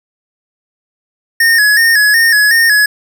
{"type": "tone with vibrato", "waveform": "square", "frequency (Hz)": 1760, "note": "A6", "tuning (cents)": 0, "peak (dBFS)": -7, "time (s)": [1.4, 2.86], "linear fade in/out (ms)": 5, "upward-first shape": "square", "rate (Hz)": 2.7, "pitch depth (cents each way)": 71, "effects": ["8-bit"]}